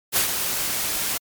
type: noise with ADSR envelope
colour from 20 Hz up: white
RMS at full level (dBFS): -18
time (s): 0.12-1.18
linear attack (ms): 50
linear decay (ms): 100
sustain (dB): -7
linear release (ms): 10
effects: MP3 96 kbps